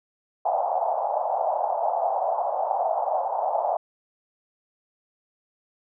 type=band-pass noise; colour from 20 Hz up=white; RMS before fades=-25 dBFS; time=0.45-3.77 s; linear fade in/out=5 ms; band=630 to 830 Hz; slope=48 dB/octave; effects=none